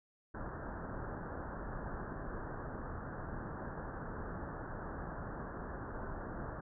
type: low-pass noise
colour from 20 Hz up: pink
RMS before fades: -43 dBFS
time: 0.34-6.61 s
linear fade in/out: 10 ms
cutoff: 1700 Hz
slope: 96 dB/octave
effects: none